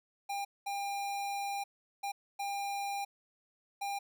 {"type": "tone bursts at uneven times", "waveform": "square", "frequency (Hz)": 801, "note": "G5", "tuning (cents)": 37, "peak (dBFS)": -35, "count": 5, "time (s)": [[0.29, 0.45], [0.66, 1.64], [2.03, 2.12], [2.39, 3.05], [3.81, 3.99]], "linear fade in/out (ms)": 10, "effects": []}